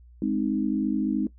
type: chord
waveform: sine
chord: Ab major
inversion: none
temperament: equal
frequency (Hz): 207.7 / 261.6 / 311.1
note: Ab3 / C4 / Eb4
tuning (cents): 0 / 0 / 0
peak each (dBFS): -27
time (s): 0.22-1.27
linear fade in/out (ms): 2
effects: noise-tail reverb RT60 0.1 s tail -17 dB re dry + added 60 Hz sine -48 dBFS peak until 1.38 s